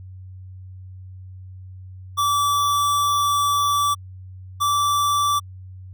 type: tone pair in turn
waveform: square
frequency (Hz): 1157 / 1162.6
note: D6 / D6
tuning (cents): -26 / -18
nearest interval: unison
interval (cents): 8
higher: second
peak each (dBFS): -18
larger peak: neither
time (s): 2.17-3.95 / 4.6-5.4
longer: first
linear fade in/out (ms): 20
effects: added 93 Hz sine -36 dBFS peak until 5.93 s